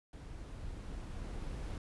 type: noise with level ramp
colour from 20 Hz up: brown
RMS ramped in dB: -47 to -40 dBFS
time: 0.13-1.78 s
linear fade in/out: 2 ms
effects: resampled to 24000 Hz